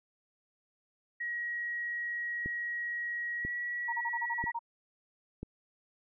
sine tone with pitch glide, 1902 to 1928.6 Hz, A#6 to B6, +34 to -42 cents, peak -33 dBFS, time 1.2-4.52 s, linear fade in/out 10 ms, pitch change +24 cents, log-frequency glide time 3.4-3.45 s
click train, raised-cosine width 3 ms, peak -26 dBFS, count 4, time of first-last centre 2.46-5.43 s, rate 1.01 Hz
sine tone bursts, 932.3 Hz, A#5, in tune, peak -32 dBFS, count 9, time 3.88-4.592 s, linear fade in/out 10 ms, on 48 ms, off 35 ms
effects none

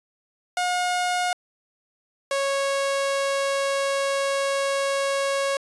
sawtooth tone pair in turn, 719 / 551.6 Hz, F#5 / C#5, -50 / -9 cents, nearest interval perfect fourth, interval 459 cents, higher first, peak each -18 dBFS, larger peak neither, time 0.57-1.33 / 2.31-5.57 s, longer second, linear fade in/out 2 ms, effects resampled to 24000 Hz

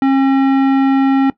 sine tone with tanh clipping, 270 Hz, C#4, 45 cents flat, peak -11 dBFS, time 0.02-1.3 s, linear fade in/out 2 ms, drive 15 dB, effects noise-tail reverb RT60 0.1 s tail -18 dB re dry

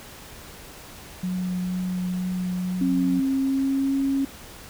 sine tone with vibrato, 182.3 Hz, F#3, 25 cents flat, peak -24 dBFS, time 1.23-3.2 s, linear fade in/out 5 ms, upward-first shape triangle, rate 2.1 Hz, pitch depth 12 cents each way
sine tone with pitch glide, 268.5 to 273 Hz, C4 to C#4, +45 to -26 cents, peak -20 dBFS, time 2.81-4.25 s, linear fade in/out 5 ms, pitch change +29 cents, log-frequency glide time 3.4-3.96 s
effects pink hiss -43 dBFS RMS until 4.69 s

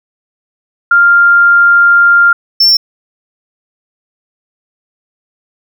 sine / triangle tone pair in turn, 1396.9 / 5397 Hz, F6 / E8, 0 / +40 cents, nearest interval octave + major seventh, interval 2340 cents, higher second, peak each -3 dBFS, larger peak neither, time 0.91-2.33 / 2.6-2.77 s, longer first, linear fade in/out 5 ms, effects none

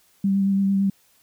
sine tone with vibrato, 196 Hz, G3, in tune, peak -17 dBFS, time 0.24-0.9 s, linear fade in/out 5 ms, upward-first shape sine, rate 8.9 Hz, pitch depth 17 cents each way, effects white hiss -60 dBFS RMS until 1.22 s

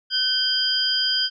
sine tone cluster, 1526 / 3150 / 4883 Hz, G6 / G7 / D#8, -47 / +8 / -33 cents, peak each -28 / -24 / -21 dBFS, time 0.1-1.3 s, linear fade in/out 50 ms, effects none

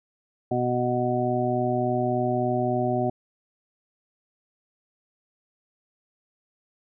harmonic tone, 123.47 Hz, B2, in tune, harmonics 1 / 2 / 3 / 5 / 6, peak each -29 / -28 / -28 / -28 / -28 dBFS, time 0.51-3.1 s, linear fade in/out 5 ms, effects none

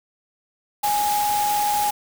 sine tone in noise, 829 Hz, G#5, 3 cents flat, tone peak -19 dBFS, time 0.83-1.91 s, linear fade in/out 10 ms, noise white, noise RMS -28 dBFS, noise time 0.83-1.91 s, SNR +6 dB, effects none

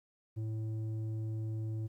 square tone with low-pass filter, 110 Hz, A2, in tune, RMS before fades -37 dBFS, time 0.36-1.88 s, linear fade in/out 20 ms, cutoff 270 Hz, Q 1, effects 12-bit

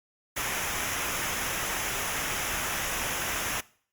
pink noise with comb filter, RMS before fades -31 dBFS, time 0.36-3.61 s, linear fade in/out 10 ms, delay 0.23 ms, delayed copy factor -0.65, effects noise-tail reverb RT60 0.5 s tail -21 dB re dry + Opus 48 kbps

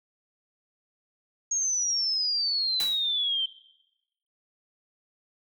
sine exponential sweep, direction down, 6600 to 3097 Hz, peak -24 dBFS, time 1.51-3.46 s, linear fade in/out 5 ms
white noise with exponential decay, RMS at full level -31 dBFS, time 2.8-3.09 s, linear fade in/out 2 ms, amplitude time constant 61 ms
effects noise-tail reverb RT60 0.9 s tail -19 dB re dry

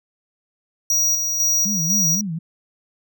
square tone with tremolo, 5760 Hz, F#8, 47 cents flat, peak -16 dBFS, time 0.9-2.21 s, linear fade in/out 2 ms, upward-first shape square, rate 2 Hz, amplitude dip 40%
sine tone with vibrato, 184 Hz, F#3, 9 cents flat, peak -23 dBFS, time 1.65-2.39 s, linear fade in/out 10 ms, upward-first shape sine, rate 4 Hz, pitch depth 250 cents each way
effects none

